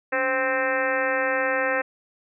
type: harmonic tone with a mistuned harmonic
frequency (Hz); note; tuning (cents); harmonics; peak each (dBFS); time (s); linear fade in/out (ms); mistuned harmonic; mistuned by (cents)
261.6; C4; 0; 1 / 2 / 3 / 4 / 5 / 6 / 7 / 8 / 9 / 10; -35 / -25 / -32 / -33 / -32 / -29 / -27 / -35 / -37 / -36; 0.12-1.82; 10; 1; +130
effects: none